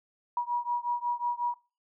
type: beating tone pair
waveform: sine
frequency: 960 / 965.5 Hz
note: B5 / B5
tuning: -49 / -39 cents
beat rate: 5.5 Hz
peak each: -30 / -31 dBFS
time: 0.37-1.54 s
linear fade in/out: 2 ms
effects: noise-tail reverb RT60 0.3 s tail -18 dB re dry